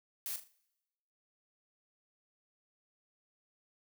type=noise with echo; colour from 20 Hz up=blue; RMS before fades=-39 dBFS; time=0.26-0.36 s; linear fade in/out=0 ms; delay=39 ms; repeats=4; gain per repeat=-9 dB; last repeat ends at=0.516 s; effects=noise-tail reverb RT60 1.0 s tail -24 dB re dry